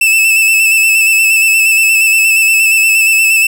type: tone with vibrato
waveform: 45% pulse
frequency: 2635 Hz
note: E7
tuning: 1 cent flat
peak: -6 dBFS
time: 0.01-3.47 s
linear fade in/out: 5 ms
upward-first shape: square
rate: 8.5 Hz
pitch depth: 24 cents each way
effects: none